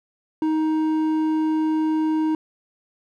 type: tone with hard clipping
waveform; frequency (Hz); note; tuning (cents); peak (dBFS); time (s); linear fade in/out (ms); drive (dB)
sine; 313.5; D#4; +13; -20; 0.42-2.35; 2; 6
effects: none